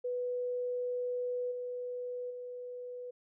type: tone with level steps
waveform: sine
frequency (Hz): 493.9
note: B4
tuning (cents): 0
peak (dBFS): -32 / -36 / -40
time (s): 0.04-3.11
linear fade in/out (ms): 10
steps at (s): 1.51 / 2.3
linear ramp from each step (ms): 10
effects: none